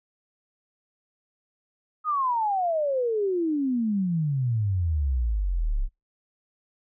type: exponential sweep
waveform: sine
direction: down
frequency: 1271 to 31.37 Hz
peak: -22 dBFS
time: 2.04-5.89 s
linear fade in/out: 50 ms
effects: noise-tail reverb RT60 0.2 s tail -23 dB re dry